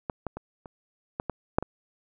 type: clicks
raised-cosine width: 1 ms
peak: -15 / -17 / -22 / -28 / -15 / -15 / -6 / -18 dBFS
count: 8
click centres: 0.098 / 0.267 / 0.37 / 0.658 / 1.199 / 1.297 / 1.585 / 1.626 s
effects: none